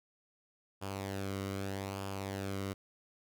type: tone with flanger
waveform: sawtooth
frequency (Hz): 97.7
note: G2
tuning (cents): -5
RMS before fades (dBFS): -39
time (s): 0.81-2.74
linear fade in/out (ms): 20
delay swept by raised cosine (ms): 0.5 to 1.19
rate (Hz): 0.81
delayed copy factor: -0.55
effects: none